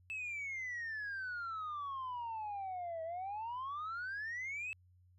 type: exponential two-way sweep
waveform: sine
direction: down then up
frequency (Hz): 2637 to 641 to 2637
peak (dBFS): -37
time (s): 0.1-4.73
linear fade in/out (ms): 0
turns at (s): 3.03
effects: tanh soft clip ceiling -37 dBFS + added 90 Hz sine -63 dBFS peak until 5.18 s